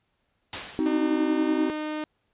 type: noise with exponential decay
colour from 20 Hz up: white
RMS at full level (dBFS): -28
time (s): 0.53-1.27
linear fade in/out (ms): 1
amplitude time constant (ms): 160
type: chord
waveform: triangle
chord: C diminished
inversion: none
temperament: just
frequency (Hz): 261.6 / 314 / 376.7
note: C4 / Eb4 / Gb4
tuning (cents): 0 / +16 / +31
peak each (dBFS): -26 / -22 / -28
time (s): 0.79-1.7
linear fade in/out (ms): 0
type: tone with pitch glide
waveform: sawtooth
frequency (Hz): 302.9 to 305.9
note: D#4 to D#4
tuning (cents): -46 to -29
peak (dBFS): -25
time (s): 0.86-2.04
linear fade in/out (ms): 2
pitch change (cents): +17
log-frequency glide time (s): 1.27-1.74
effects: pink hiss -73 dBFS RMS until 2.33 s + resampled to 8000 Hz